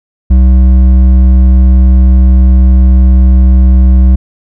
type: tone with hard clipping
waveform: sine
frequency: 63.6 Hz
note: C2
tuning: 48 cents flat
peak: -3 dBFS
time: 0.3-4.16 s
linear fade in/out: 10 ms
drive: 7 dB
effects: none